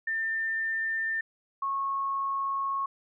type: tone pair in turn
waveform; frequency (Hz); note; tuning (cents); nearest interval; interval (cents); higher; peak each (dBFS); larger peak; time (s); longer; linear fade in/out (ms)
sine; 1796 / 1095.9; A6 / C#6; +35 / -20; major sixth; 855; first; -27; neither; 0.07-1.21 / 1.62-2.86; second; 5
effects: none